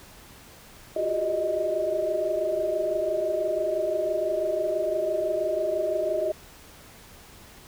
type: tone cluster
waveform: sine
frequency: 350.6 / 369 / 400 / 601 / 627 Hz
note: F4 / F#4 / G4 / D5 / D#5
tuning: +7 / -5 / +35 / +40 / +13 cents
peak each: -34 / -34 / -33 / -33 / -25 dBFS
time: 0.96-6.32 s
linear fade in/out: 5 ms
effects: pink hiss -49 dBFS RMS until 7.67 s